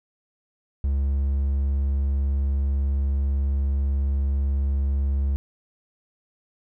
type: tone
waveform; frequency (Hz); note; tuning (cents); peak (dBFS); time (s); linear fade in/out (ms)
triangle; 69.1; C#2; -5; -18; 0.84-5.36; 0
effects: none

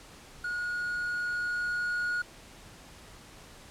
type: tone with level ramp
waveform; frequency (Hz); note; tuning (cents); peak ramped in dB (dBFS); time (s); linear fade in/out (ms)
triangle; 1445; F#6; -41; -29 to -26; 0.44-2.22; 5
effects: pink hiss -51 dBFS RMS until 3.7 s + low-pass 10000 Hz 12 dB/octave

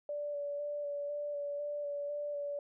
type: tone with vibrato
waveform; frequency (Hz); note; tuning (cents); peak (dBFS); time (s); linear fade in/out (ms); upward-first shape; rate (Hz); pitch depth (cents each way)
sine; 580; D5; -22; -35; 0.09-2.59; 2; square; 2; 15
effects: none

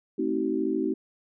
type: chord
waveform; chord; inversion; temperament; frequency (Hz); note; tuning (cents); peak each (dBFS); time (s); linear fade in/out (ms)
sine; A diminished seventh; none; just; 220 / 264 / 316.8 / 380.2; A3 / C4 / Eb4 / Gb4; 0 / +16 / +31 / +47; -33 / -30 / -28 / -29; 0.18-0.94; 10
effects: none

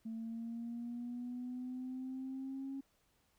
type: linear sweep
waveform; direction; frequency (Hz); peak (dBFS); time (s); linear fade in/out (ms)
sine; up; 223.1 to 273; -39; 0.05-2.81; 10
effects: tanh soft clip ceiling -36 dBFS + pink hiss -75 dBFS RMS until 3.38 s

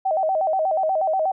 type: tone with vibrato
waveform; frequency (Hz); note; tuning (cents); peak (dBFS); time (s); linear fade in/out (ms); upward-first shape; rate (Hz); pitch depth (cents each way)
sine; 695; F5; -9; -18; 0.05-1.32; 10; square; 8.3; 170
effects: none

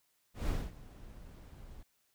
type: noise with ADSR envelope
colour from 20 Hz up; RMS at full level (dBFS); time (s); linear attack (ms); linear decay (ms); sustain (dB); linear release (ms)
brown; -31; 0.34-1.83; 140; 230; -20; 5
effects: white hiss -75 dBFS RMS until 2.14 s

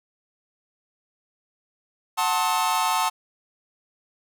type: chord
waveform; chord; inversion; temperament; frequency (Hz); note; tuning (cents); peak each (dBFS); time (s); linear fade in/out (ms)
45% pulse; F# diminished seventh; none; just; 740 / 888 / 1065.6 / 1278.7; F#5 / A5 / C6 / Eb6; 0 / +16 / +31 / +47; -28 / -24 / -27 / -28; 2.17-3.1; 20
effects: none

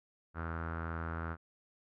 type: tone with low-pass filter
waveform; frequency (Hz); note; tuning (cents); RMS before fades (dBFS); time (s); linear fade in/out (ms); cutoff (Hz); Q
sawtooth; 82.41; E2; 0; -39; 0.34-1.37; 50; 1400; 5.7
effects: none

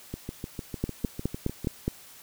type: two click trains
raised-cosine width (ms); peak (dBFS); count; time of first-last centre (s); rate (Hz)
3; -13 / -20; 6 / 11; 0.84-1.88 / 0.14-1.646; 4.81 / 6.64
effects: white hiss -50 dBFS RMS until 2.22 s

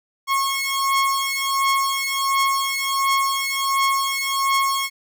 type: beating tone pair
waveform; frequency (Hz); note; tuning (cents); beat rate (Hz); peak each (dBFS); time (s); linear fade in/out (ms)
sawtooth; 1090 / 1091.4; C#6 / C#6; -29 / -27; 1.4; -18; 0.27-4.9; 50
effects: none

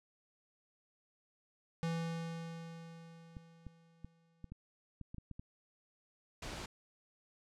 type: tone with exponential decay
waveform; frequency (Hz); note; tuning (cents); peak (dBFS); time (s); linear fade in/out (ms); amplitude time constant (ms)
square; 165.8; E3; +10; -34; 1.83-4.5; 0; 580
type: clicks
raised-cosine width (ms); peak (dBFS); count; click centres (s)
5; -34; 10; 3.368 / 3.667 / 4.046 / 4.443 / 4.52 / 5.013 / 5.145 / 5.183 / 5.313 / 5.395
type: noise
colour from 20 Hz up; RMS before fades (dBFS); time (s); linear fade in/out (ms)
pink; -44; 6.42-6.66; 5
effects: low-pass 7000 Hz 12 dB/octave

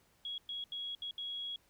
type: tone bursts at uneven times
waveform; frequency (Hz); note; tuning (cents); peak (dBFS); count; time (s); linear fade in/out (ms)
sine; 3322; G#7; 0; -38; 5; 0.25-0.38 / 0.49-0.64 / 0.72-0.95 / 1.02-1.11 / 1.18-1.56; 2
effects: pink hiss -70 dBFS RMS until 1.69 s

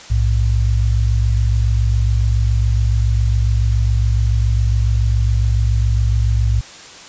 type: tone pair together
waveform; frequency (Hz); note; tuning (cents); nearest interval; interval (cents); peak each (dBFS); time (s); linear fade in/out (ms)
sine; 60.33 / 107.5; B1 / A2; -40 / -40; minor seventh; 1000; -14 / -16; 0.1-6.61; 10
effects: white hiss -37 dBFS RMS until 7.08 s + resampled to 16000 Hz

